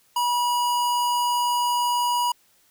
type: tone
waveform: square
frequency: 969 Hz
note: B5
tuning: 33 cents flat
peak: -21 dBFS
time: 0.16-2.32 s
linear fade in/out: 5 ms
effects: white hiss -61 dBFS RMS until 2.7 s